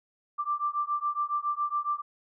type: beating tone pair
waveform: sine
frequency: 1174.7 / 1181.9 Hz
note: D6 / D6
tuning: 0 / +11 cents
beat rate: 7.2 Hz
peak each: -30 dBFS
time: 0.38-2.02 s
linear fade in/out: 20 ms
effects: none